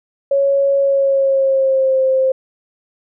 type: tone with pitch glide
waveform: sine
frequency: 554.4 to 526 Hz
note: C#5 to C5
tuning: 0 to +9 cents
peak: -11 dBFS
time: 0.31-2.32 s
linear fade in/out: 5 ms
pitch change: -91 cents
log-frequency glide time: 0.79-2.01 s
effects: none